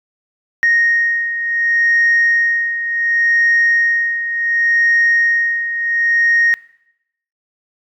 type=beating tone pair; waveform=sine; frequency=1863 / 1863.69 Hz; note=A#6 / A#6; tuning=-2 / -1 cents; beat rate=0.69 Hz; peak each=-18 / -12 dBFS; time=0.63-6.54 s; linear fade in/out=0 ms; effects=noise-tail reverb RT60 0.8 s tail -21 dB re dry + tanh soft clip ceiling -6 dBFS